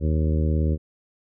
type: harmonic tone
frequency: 77.78 Hz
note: D#2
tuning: in tune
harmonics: 1 / 2 / 3 / 4 / 5 / 6 / 7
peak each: -20 / -26 / -30 / -32 / -34 / -36 / -37 dBFS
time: 0-0.78 s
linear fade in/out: 50 ms
effects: none